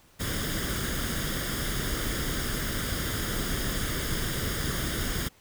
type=noise with comb filter; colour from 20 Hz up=pink; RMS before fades=-30 dBFS; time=0.19-5.29 s; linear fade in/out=20 ms; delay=0.59 ms; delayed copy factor=+0.65; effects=pink hiss -59 dBFS RMS until 5.4 s